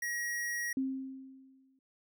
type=tone; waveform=square; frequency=1900 Hz; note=A#6; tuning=33 cents sharp; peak=-34 dBFS; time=0.02-0.73 s; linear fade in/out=5 ms
type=tone with exponential decay; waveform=sine; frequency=265.2 Hz; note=C4; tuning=23 cents sharp; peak=-28 dBFS; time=0.77-1.79 s; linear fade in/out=2 ms; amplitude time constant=220 ms
effects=none